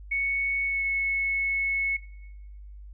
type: tone with pitch glide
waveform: sine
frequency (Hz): 2217 to 2198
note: C#7 to C#7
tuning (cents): 0 to -15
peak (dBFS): -24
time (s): 0.11-1.97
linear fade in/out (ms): 10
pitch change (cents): -15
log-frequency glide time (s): 0.65-0.83
effects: noise-tail reverb RT60 1.0 s tail -19 dB re dry + added 50 Hz sine -41 dBFS peak until 2.93 s